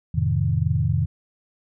sine chord, F dominant seventh, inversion none, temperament equal with one note detuned, 87.31 / 108.17 / 130.81 / 155.56 Hz, F2 / A2 / C3 / Eb3, 0 / -29 / 0 / 0 cents, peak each -24 dBFS, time 0.14-1.06 s, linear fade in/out 10 ms, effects none

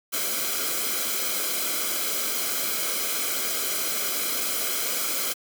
white noise with comb filter, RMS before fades -27 dBFS, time 0.12-5.34 s, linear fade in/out 20 ms, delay 1.1 ms, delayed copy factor -0.7, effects high-pass 200 Hz 12 dB/octave

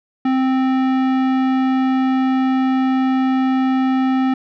sine tone with tanh clipping, 261.6 Hz, C4, in tune, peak -16 dBFS, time 0.25-4.34 s, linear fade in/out 5 ms, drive 17 dB, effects none

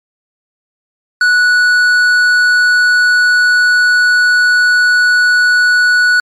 sine tone with tanh clipping, 1473 Hz, F#6, 8 cents flat, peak -8 dBFS, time 1.21-6.2 s, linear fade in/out 2 ms, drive 9 dB, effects MP3 96 kbps

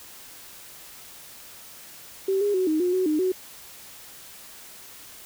sine tone with pitch steps, 385.9 / 409.2 / 372.1 / 311.8 / 358.5 / 371.5 / 306.1 / 371.4 Hz, G4 / G#4 / F#4 / D#4 / F4 / F#4 / D#4 / F#4, -27 / -26 / +10 / +4 / +45 / +7 / -28 / +7 cents, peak -20 dBFS, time 2.28-3.32 s, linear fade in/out 5 ms, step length 130 ms, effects white hiss -45 dBFS RMS until 5.25 s

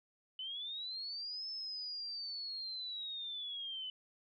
sine linear two-way sweep, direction up then down, 2995 to 5274 to 2995 Hz, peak -40 dBFS, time 0.39-3.9 s, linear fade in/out 2 ms, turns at 1.49 s, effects none

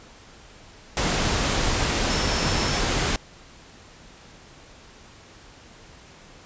sine tone in noise, 5400 Hz, E8, 41 cents sharp, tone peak -32 dBFS, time 2.1-2.8 s, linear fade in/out 0 ms, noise pink, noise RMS -23 dBFS, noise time 0.97-3.16 s, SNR -12 dB, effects pink hiss -48 dBFS RMS until 6.45 s + resampled to 16000 Hz

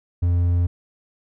triangle tone, 87.31 Hz, F2, in tune, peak -14 dBFS, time 0.22-0.67 s, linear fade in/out 10 ms, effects none

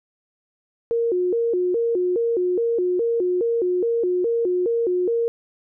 sine tone with vibrato, 409.5 Hz, G#4, 24 cents flat, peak -18 dBFS, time 0.91-5.28 s, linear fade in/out 0 ms, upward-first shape square, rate 2.4 Hz, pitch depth 220 cents each way, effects none

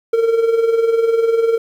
triangle tone with tremolo, 457 Hz, A#4, 34 cents flat, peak -7 dBFS, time 0.13-1.58 s, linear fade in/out 5 ms, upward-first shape triangle, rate 20 Hz, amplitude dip 70%, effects 8-bit

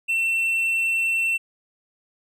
triangle tone, 2695 Hz, E7, 38 cents sharp, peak -18 dBFS, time 0.08-1.38 s, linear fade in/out 20 ms, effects none

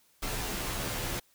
pink noise with comb filter, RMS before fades -34 dBFS, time 0.22-1.2 s, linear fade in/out 10 ms, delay 13 ms, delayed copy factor -0.85, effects white hiss -66 dBFS RMS until 1.34 s

